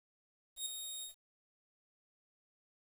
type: tone with ADSR envelope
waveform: 15% pulse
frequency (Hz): 3729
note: A#7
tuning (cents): 0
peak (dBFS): -28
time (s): 0.56-1.15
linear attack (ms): 100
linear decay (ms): 5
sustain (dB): -7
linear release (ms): 120
effects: 10-bit